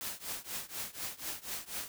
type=noise with tremolo; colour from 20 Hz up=white; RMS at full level=-37 dBFS; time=0.01-1.88 s; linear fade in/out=0 ms; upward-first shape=triangle; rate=4.1 Hz; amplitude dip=95%; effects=none